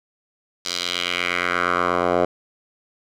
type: tone with band-pass filter sweep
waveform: 10% pulse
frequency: 88.4 Hz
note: F2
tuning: 22 cents sharp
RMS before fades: -22 dBFS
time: 0.65-2.25 s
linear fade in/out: 5 ms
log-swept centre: 4900 to 670 Hz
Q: 2.2
effects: none